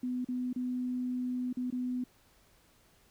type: tone with dropouts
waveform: sine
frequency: 250.3 Hz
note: B3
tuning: 23 cents sharp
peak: -31 dBFS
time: 0.03-2.04 s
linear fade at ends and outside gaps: 5 ms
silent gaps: 0.247-0.286 / 0.53-0.56 / 1.529-1.57 / 1.704-1.724 s
effects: pink hiss -65 dBFS RMS until 3.1 s